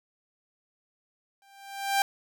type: tone with exponential growth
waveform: sawtooth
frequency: 790 Hz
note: G5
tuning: 13 cents sharp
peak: -16 dBFS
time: 1.42-2.02 s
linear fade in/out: 1 ms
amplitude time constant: 130 ms
effects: none